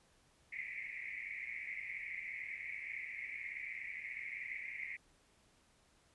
white band-pass noise, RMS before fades -45 dBFS, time 0.52-4.97 s, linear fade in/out 10 ms, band 2000 to 2300 Hz, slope 96 dB/octave, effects pink hiss -70 dBFS RMS until 6.14 s + resampled to 24000 Hz

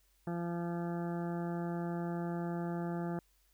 harmonic tone, 171.7 Hz, F3, 29 cents flat, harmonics 1 / 2 / 3 / 4 / 5 / 7 / 8 / 9 / 10, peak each -36 / -40 / -48 / -45 / -48 / -53 / -55 / -56 / -58 dBFS, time 0.27-3.19 s, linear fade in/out 2 ms, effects added 48 Hz sine -70 dBFS peak until 3.53 s + white hiss -73 dBFS RMS until 3.53 s

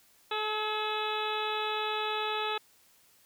harmonic tone with a mistuned harmonic, 429.4 Hz, A4, 42 cents flat, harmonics 1 / 2 / 3 / 4 / 5 / 6 / 7 / 8 / 9, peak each -36 / -35 / -36 / -42 / -47 / -38 / -47 / -39 / -41 dBFS, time 0.31-2.58 s, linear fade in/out 5 ms, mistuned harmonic 4, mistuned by -28 cents, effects white hiss -63 dBFS RMS until 3.25 s

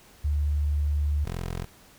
sine / 15% pulse tone pair in turn, 73.4 / 43.25 Hz, D2 / F1, 0 / -16 cents, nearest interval major sixth, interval 916 cents, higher first, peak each -22 / -24 dBFS, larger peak first, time 0.24-1.25 / 1.25-1.65 s, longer first, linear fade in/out 10 ms, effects pink hiss -54 dBFS RMS until 1.98 s

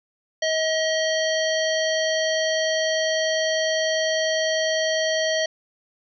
harmonic tone with a mistuned harmonic, 635 Hz, D#5, 35 cents sharp, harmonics 1 / 3 / 5 / 7 / 9, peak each -22 / -27 / -29 / -30 / -32 dBFS, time 0.42-5.46 s, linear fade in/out 5 ms, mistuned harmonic 9, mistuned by +22 cents, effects none

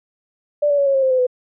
sine tone with pitch steps, 587.3 / 574.2 / 561.4 / 548.9 / 536.7 / 524.7 / 513 / 501.6 Hz, D5 / D5 / C#5 / C#5 / C5 / C5 / C5 / B4, 0 / -39 / +22 / -17 / +44 / +5 / -34 / +27 cents, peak -13 dBFS, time 0.62-1.268 s, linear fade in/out 10 ms, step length 81 ms, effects none

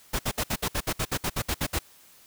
pink noise bursts, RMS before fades -27 dBFS, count 14, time 0.13-1.791 s, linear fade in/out 10 ms, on 62 ms, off 61 ms, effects white hiss -55 dBFS RMS until 2.26 s

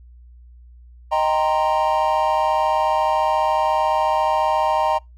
triangle chord, C minor seventh, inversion first, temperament equal, 622.3 / 784 / 932.3 / 1046.5 Hz, Eb5 / G5 / Bb5 / C6, 0 / 0 / 0 / 0 cents, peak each -20 / -20 / -18 / -24 dBFS, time 1.11-4.99 s, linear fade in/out 20 ms, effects noise-tail reverb RT60 0.2 s tail -26 dB re dry + added 60 Hz sine -42 dBFS peak until 5.17 s

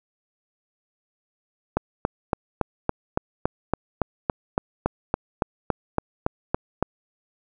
click train, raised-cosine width 1 ms, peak -6 dBFS, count 19, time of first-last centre 1.77-6.826 s, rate 3.56 Hz, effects none

